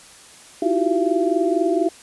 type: tone cluster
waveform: sine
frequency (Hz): 316.8 / 336.9 / 356.8 / 381 / 678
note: D#4 / E4 / F4 / G4 / E5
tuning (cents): +31 / +38 / +37 / -49 / +49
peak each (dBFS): -23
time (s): 0.62-1.89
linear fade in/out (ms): 5
effects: white hiss -45 dBFS RMS until 2.02 s + resampled to 24000 Hz